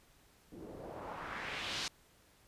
white noise with low-pass filter sweep, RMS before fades -43 dBFS, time 0.52-1.88 s, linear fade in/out 2 ms, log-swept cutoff 290 to 5000 Hz, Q 1.7, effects pink hiss -66 dBFS RMS until 2.47 s + resampled to 32000 Hz

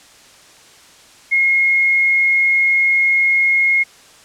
sine tone, 2154 Hz, C7, 50 cents sharp, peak -11 dBFS, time 1.31-3.84 s, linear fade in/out 20 ms, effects white hiss -45 dBFS RMS until 4.24 s + low-pass 8000 Hz 12 dB/octave

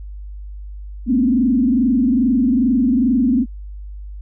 sine tone with frequency modulation, 249.9 Hz, B3, 21 cents sharp, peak -12 dBFS, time 1.06-3.46 s, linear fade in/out 50 ms, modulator 22.4 Hz, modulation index 1.2, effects added 50 Hz sine -29 dBFS peak until 4.21 s

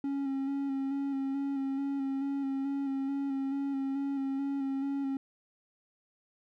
triangle tone with vibrato, 274.3 Hz, C#4, 18 cents flat, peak -28 dBFS, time 0.04-5.17 s, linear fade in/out 2 ms, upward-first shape square, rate 2.3 Hz, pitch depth 22 cents each way, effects none

